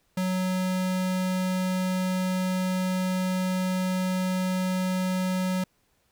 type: tone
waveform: square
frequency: 185 Hz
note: F#3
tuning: in tune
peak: -25 dBFS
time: 0.17-5.64 s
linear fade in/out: 5 ms
effects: pink hiss -69 dBFS RMS until 6.11 s